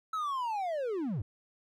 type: linear sweep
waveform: triangle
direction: down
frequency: 1318.5 to 82.8 Hz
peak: -29 dBFS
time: 0.13-1.22 s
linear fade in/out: 5 ms
effects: none